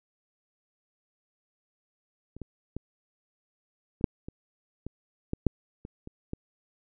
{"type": "clicks", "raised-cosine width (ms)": 3, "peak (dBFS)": [-30, -24, -21, -30, -6, -25, -23, -16, -8, -27, -28, -20], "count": 12, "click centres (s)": [2.366, 2.417, 2.766, 4.011, 4.042, 4.285, 4.866, 5.334, 5.467, 5.851, 6.074, 6.334], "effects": []}